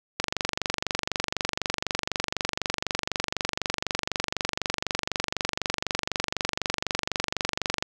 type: click train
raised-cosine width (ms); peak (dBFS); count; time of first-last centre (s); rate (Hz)
0.2; -8; 184; 0.2-7.825; 24
effects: 8-bit